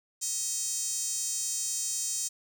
5% pulse tone with high-pass filter, 632 Hz, D#5, 27 cents sharp, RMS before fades -32 dBFS, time 0.21-2.29 s, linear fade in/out 20 ms, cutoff 7100 Hz, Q 2.3, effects 10-bit

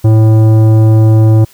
triangle tone with tanh clipping, 110 Hz, A2, in tune, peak -5 dBFS, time 0.04-1.45 s, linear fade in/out 10 ms, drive 17 dB, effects white hiss -43 dBFS RMS until 1.53 s

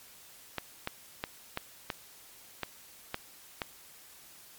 clicks, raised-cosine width 0.3 ms, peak -16 dBFS, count 8, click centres 0.583 / 0.874 / 1.239 / 1.574 / 1.902 / 2.633 / 3.144 / 3.618 s, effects white hiss -54 dBFS RMS until 4.58 s + MP3 96 kbps

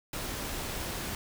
pink noise, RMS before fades -36 dBFS, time 0.13-1.15 s, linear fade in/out 2 ms, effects none

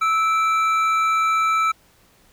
triangle tone pair together, 1312.2 / 2338 Hz, E6 / D7, -8 / -8 cents, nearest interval minor seventh, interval 1000 cents, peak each -15 / -24 dBFS, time 0.01-1.72 s, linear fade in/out 10 ms, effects pink hiss -56 dBFS RMS until 2.32 s

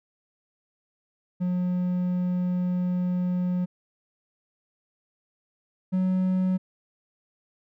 triangle tone pair in turn, 180 / 185.6 Hz, F#3 / F#3, -47 / +6 cents, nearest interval minor second, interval 53 cents, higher second, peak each -21 / -19 dBFS, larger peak second, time 1.4-3.66 / 5.92-6.58 s, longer first, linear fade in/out 20 ms, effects none

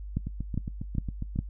two click trains, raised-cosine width 5 ms, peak -15 / -21 dBFS, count 4 / 9, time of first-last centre 0.17-1.39 / 0.27-1.36 s, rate 2.46 / 7.34 Hz, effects noise-tail reverb RT60 0.1 s tail -20 dB re dry + added 50 Hz sine -36 dBFS peak until 1.49 s

